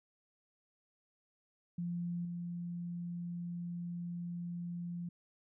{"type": "tone with level steps", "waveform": "sine", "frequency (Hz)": 173.4, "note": "F3", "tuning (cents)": -12, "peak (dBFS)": [-35, -38], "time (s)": [1.78, 5.09], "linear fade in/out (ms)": 5, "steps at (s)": 2.25, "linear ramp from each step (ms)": 2, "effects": []}